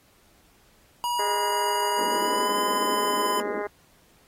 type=tone with pitch glide; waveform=square; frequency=963 to 1012 Hz; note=B5 to B5; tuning=-44 to +42 cents; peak=-25 dBFS; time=1.04-3.4 s; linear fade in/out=0 ms; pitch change=+86 cents; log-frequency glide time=2.06-2.57 s
type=harmonic tone; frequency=206.1 Hz; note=G#3; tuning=13 cents flat; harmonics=2 / 3 / 4 / 5 / 6 / 7 / 8 / 9 / 10; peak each=-31 / -35 / -37 / -39 / -41 / -42 / -43 / -44 / -45 dBFS; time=1.19-3.67 s; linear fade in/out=2 ms
type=band-pass noise; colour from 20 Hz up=white; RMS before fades=-34 dBFS; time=1.96-3.63 s; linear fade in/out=50 ms; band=200 to 530 Hz; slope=96 dB/octave
effects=pink hiss -60 dBFS RMS until 4.27 s + AAC 48 kbps